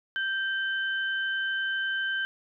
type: tone pair together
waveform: sine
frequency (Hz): 1568 / 3056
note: G6 / G7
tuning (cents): 0 / -45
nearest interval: octave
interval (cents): 1155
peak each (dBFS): -27 / -35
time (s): 0.16-2.25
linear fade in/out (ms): 0
effects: none